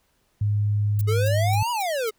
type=tone; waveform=sine; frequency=103.83 Hz; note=G#2; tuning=in tune; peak=-19 dBFS; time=0.41-1.63 s; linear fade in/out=5 ms
type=noise bursts; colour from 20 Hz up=violet; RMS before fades=-35 dBFS; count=5; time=0.99-2.095 s; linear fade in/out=0 ms; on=21 ms; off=250 ms
type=exponential two-way sweep; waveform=square; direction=up then down; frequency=415.3 to 987.8 to 415.3 Hz; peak=-24 dBFS; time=1.07-2.11 s; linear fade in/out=20 ms; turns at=1.71 s
effects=pink hiss -67 dBFS RMS until 2.18 s